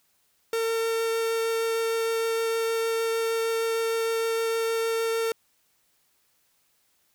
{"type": "tone with vibrato", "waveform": "45% pulse", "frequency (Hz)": 454, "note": "A#4", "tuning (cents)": -46, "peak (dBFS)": -24, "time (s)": [0.53, 5.32], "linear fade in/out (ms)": 2, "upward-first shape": "triangle", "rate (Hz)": 6.5, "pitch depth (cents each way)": 8, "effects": ["white hiss -68 dBFS RMS until 7.14 s"]}